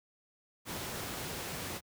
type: noise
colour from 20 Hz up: pink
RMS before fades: -39 dBFS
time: 0.65-1.81 s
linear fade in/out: 50 ms
effects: high-pass 80 Hz 12 dB/octave